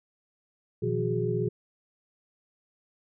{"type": "tone cluster", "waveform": "sine", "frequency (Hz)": [120.7, 158.8, 175.5, 368.5, 415.4], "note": ["B2", "D#3", "F3", "F#4", "G#4"], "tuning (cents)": [-39, 36, 9, -7, 0], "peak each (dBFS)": [-30, -36, -34, -31, -30], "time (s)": [0.82, 1.49], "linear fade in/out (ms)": 10, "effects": []}